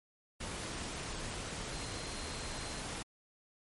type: tone in noise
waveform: sine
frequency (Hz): 4150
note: C8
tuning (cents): -15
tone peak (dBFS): -51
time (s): 1.72-2.82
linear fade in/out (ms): 10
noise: pink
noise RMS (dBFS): -41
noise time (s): 0.4-3.03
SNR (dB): -13
effects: MP3 48 kbps